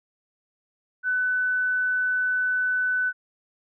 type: tone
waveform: sine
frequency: 1500 Hz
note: F#6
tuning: 23 cents sharp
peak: -21 dBFS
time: 1.03-3.13 s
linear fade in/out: 50 ms
effects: none